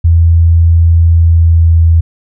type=tone with pitch glide; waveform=sine; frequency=83.4 to 82.54 Hz; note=E2 to E2; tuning=+21 to +3 cents; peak=-3 dBFS; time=0.04-2.01 s; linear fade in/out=10 ms; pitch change=-18 cents; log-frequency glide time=1.09-1.8 s; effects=none